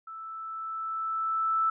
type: tone with level ramp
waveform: sine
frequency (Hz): 1318.5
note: E6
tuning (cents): 0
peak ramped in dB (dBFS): -39 to -22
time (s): 0.07-1.7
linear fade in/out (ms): 5
effects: none